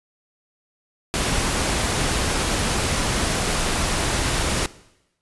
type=noise; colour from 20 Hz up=pink; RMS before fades=-22 dBFS; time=1.14-4.66 s; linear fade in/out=0 ms; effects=noise-tail reverb RT60 0.9 s tail -19 dB re dry + resampled to 24000 Hz